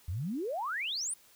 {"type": "exponential sweep", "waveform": "sine", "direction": "up", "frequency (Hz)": [76.3, 9800], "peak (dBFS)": -32, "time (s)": [0.08, 1.14], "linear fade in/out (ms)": 5, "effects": ["white hiss -61 dBFS RMS until 1.35 s"]}